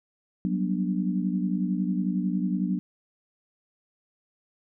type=chord; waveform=sine; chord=G major seventh; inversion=third; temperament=equal with one note detuned; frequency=185 / 196 / 241.2 / 293.7 Hz; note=F#3 / G3 / B3 / D4; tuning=0 / 0 / -41 / 0 cents; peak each=-26 / -32 / -31 / -32 dBFS; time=0.45-2.79 s; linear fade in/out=0 ms; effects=none